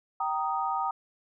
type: chord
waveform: sine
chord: Eb major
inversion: first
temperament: just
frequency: 777.8 / 933.4 / 1244.5 Hz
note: G5 / Bb5 / Eb6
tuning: -14 / +2 / 0 cents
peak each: -31 dBFS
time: 0.2-0.91 s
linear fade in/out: 5 ms
effects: none